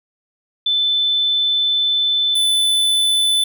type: tone pair in turn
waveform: sine / square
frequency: 3520 / 3505 Hz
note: A7 / A7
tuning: 0 / -7 cents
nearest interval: unison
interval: 7 cents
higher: first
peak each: -14 dBFS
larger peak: neither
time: 0.66-2.35 / 2.35-3.44 s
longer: first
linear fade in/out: 5 ms
effects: none